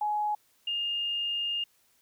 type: tone pair in turn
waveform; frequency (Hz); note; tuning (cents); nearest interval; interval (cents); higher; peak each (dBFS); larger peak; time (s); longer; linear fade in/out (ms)
sine; 840 / 2825; G#5 / F7; +19 / +19; octave + major sixth; 2100; second; -26 / -28; first; 0.01-0.35 / 0.67-1.64; second; 5
effects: white hiss -67 dBFS RMS until 2.01 s